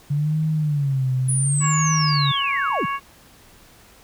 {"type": "tone with vibrato", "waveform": "sine", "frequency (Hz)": 142.2, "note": "C#3", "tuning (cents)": 45, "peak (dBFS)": -18, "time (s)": [0.1, 2.32], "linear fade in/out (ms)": 10, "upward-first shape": "sine", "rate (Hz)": 0.7, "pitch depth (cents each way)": 170}
{"type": "linear sweep", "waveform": "sine", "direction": "down", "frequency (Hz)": [10020, 93.6], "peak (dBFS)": -22, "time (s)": [1.28, 2.86], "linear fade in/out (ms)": 10}
{"type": "harmonic tone", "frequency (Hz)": 555, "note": "C#5", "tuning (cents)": 2, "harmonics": [2, 3, 4, 5], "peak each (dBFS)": [-23, -32, -32, -35], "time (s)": [1.6, 3], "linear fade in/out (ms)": 50}
{"effects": ["pink hiss -50 dBFS RMS until 4.03 s"]}